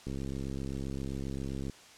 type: click train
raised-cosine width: 3 ms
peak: -25 dBFS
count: 111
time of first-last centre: 0.07-1.697 s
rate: 67.6 Hz
effects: white hiss -54 dBFS RMS until 1.97 s + low-pass 7000 Hz 12 dB/octave